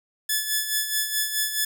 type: tone with tremolo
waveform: 5% pulse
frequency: 1727 Hz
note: A6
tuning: 33 cents flat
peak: -10 dBFS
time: 0.29-1.65 s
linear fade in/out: 5 ms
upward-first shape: sine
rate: 4.7 Hz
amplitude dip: 60%
effects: none